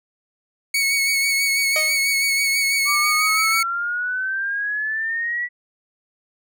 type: tone with vibrato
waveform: sawtooth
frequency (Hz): 2217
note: C#7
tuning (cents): 0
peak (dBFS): -14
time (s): 0.74-3.63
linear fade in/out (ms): 5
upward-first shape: sine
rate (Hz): 6.1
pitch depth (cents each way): 26
type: tone with exponential decay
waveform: sawtooth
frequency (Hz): 622.3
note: D#5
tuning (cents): 0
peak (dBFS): -17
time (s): 1.76-2.07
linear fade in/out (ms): 1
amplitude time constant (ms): 66
type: exponential sweep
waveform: sine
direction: up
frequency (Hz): 1161 to 1957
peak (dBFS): -21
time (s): 2.85-5.49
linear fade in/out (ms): 50
effects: none